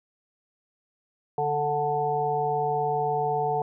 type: harmonic tone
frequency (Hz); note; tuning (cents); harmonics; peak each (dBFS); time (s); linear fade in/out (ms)
147.3; D3; +6; 1 / 3 / 5 / 6; -34 / -28 / -26 / -30; 1.38-3.62; 2
effects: none